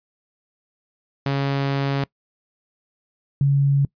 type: tone pair in turn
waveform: sawtooth / sine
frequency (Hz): 138.59 / 139.8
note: C#3 / C#3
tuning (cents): 0 / +15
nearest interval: unison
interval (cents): 15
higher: second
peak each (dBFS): -16 / -14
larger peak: second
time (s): 1.26-2.04 / 3.41-3.85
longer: first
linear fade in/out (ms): 2
effects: noise-tail reverb RT60 0.1 s tail -23 dB re dry + resampled to 11025 Hz